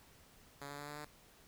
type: tone with pitch steps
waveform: 5% pulse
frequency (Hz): 141.7 / 143.51 / 145.35 / 147.21 / 149.09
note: C#3 / D3 / D3 / D3 / D3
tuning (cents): +38 / -40 / -18 / +4 / +26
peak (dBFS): -34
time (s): 0.61-1.05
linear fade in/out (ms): 5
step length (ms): 88
effects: pink hiss -63 dBFS RMS until 1.47 s